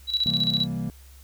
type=tone with tremolo; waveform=sine; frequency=3919 Hz; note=B7; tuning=14 cents flat; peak=-19 dBFS; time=0.07-0.67 s; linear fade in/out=50 ms; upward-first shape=square; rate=15 Hz; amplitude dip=70%
type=chord; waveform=triangle; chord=C dominant seventh; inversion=none; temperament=equal; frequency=130.81 / 164.81 / 196 / 233.1 Hz; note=C3 / E3 / G3 / Bb3; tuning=0 / 0 / 0 / 0 cents; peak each=-31 / -29 / -31 / -30 dBFS; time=0.26-0.9 s; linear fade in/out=0 ms
effects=added 67 Hz sine -46 dBFS peak until 1.23 s + white hiss -55 dBFS RMS until 1.23 s